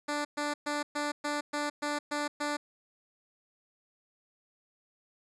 10% pulse tone bursts, 293.7 Hz, D4, in tune, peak -22 dBFS, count 9, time 0.08-2.57 s, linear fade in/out 10 ms, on 170 ms, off 120 ms, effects resampled to 22050 Hz

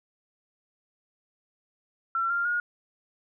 sine tone with pitch steps, 1354 / 1393.7 / 1434.5 Hz, E6 / F6 / F6, +46 / -4 / +46 cents, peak -24 dBFS, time 2.15-2.6 s, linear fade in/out 2 ms, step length 150 ms, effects none

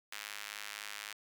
sawtooth tone with high-pass filter, 103.83 Hz, G#2, in tune, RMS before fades -45 dBFS, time 0.12-1.13 s, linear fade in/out 5 ms, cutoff 1900 Hz, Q 1.1, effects none

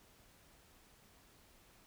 silence, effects pink hiss -65 dBFS RMS until 1.86 s

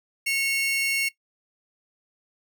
40% pulse tone pair together, 2189 / 2758 Hz, C#7 / F7, -22 / -22 cents, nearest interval major third, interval 400 cents, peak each -24 / -25 dBFS, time 0.26-1.09 s, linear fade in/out 10 ms, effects noise-tail reverb RT60 0.1 s tail -17 dB re dry

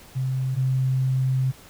sine tone pair in turn, 130.81 / 130.81 Hz, C3 / C3, 0 / 0 cents, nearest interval unison, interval 0 cents, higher neither, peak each -22 / -19 dBFS, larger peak second, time 0.15-0.56 / 0.56-1.52 s, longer second, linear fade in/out 20 ms, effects pink hiss -48 dBFS RMS until 1.69 s

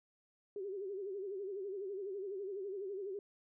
sine tone with vibrato, 392 Hz, G4, in tune, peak -39 dBFS, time 0.56-3.19 s, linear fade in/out 2 ms, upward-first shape sine, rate 12 Hz, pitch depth 100 cents each way, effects none

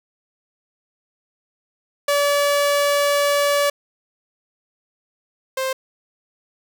sawtooth tone pair in turn, 574 / 525.9 Hz, D5 / C5, -40 / +9 cents, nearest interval major second, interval 151 cents, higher first, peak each -12 / -17 dBFS, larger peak first, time 2.08-3.7 / 5.57-5.73 s, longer first, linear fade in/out 5 ms, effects none

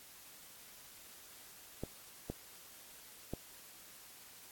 clicks, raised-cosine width 2 ms, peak -25 dBFS, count 3, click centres 1.836 / 2.3 / 3.336 s, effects white hiss -56 dBFS RMS until 4.51 s + AAC 64 kbps

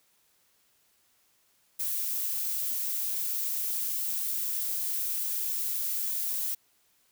violet noise, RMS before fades -31 dBFS, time 1.79-6.55 s, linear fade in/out 10 ms, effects white hiss -68 dBFS RMS until 7.11 s

